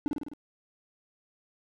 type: tone with echo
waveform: triangle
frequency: 293.7 Hz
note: D4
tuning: in tune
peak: -22 dBFS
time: 0.06-0.08 s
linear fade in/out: 0 ms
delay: 51 ms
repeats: 5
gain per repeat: -3 dB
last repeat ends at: 0.335 s
effects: none